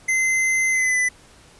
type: tone with pitch glide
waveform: square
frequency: 2064 to 1999.5 Hz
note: C7 to B6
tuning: -24 to +21 cents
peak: -18 dBFS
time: 0.08-1.09 s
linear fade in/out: 10 ms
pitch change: -55 cents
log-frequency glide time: 0.7-0.98 s
effects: pink hiss -50 dBFS RMS until 1.59 s + resampled to 24000 Hz